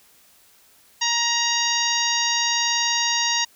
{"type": "harmonic tone", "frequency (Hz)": 941, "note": "A#5", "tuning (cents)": 16, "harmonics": [1, 2, 3, 4, 5, 6, 7], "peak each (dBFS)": [-27, -27, -27, -27, -27, -27, -27], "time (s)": [1.01, 3.45], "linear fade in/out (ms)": 10, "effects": ["white hiss -55 dBFS RMS until 3.55 s"]}